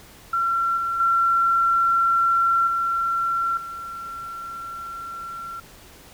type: tone with level steps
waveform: sine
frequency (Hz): 1361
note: F6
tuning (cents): -45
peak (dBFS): -19 / -22 / -16 / -20 / -31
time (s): 0.33-5.6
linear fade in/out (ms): 5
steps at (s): 0.77 / 1 / 2.67 / 3.57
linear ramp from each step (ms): 2
effects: pink hiss -47 dBFS RMS until 6.13 s